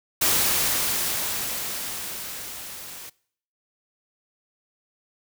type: noise with level ramp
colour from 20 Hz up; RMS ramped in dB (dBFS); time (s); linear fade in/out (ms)
white; -20 to -40; 0.21-3.1; 10
effects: noise-tail reverb RT60 0.6 s tail -23 dB re dry